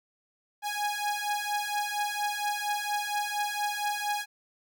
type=beating tone pair; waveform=sawtooth; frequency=826 / 830.3 Hz; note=G#5 / G#5; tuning=-10 / -1 cents; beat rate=4.3 Hz; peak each=-28 dBFS; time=0.62-4.26 s; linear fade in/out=50 ms; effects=none